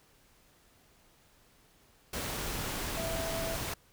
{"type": "tone in noise", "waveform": "sine", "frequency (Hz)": 659.3, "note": "E5", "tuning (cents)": 0, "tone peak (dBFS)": -36, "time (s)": [2.97, 3.56], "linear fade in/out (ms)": 5, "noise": "pink", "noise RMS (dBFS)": -36, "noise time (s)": [2.13, 3.74], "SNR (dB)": -3, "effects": ["pink hiss -64 dBFS RMS until 3.92 s"]}